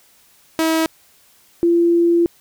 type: tone pair in turn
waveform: sawtooth / sine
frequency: 322.1 / 341.3 Hz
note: E4 / F4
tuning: -40 / -40 cents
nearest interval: minor second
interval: 100 cents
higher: second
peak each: -11 dBFS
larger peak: neither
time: 0.59-0.86 / 1.63-2.26 s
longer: second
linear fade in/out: 0 ms
effects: white hiss -53 dBFS RMS until 2.4 s